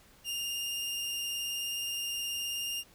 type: tone with vibrato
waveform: sawtooth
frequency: 2813 Hz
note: F7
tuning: 12 cents sharp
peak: -30 dBFS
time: 0.24-2.84 s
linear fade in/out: 50 ms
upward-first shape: square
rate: 19 Hz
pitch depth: 12 cents each way
effects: pink hiss -60 dBFS RMS until 2.94 s